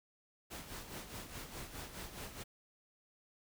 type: noise with tremolo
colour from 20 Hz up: pink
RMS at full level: -45 dBFS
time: 0.5-2.44 s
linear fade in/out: 20 ms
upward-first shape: sine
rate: 4.8 Hz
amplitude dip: 60%
effects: none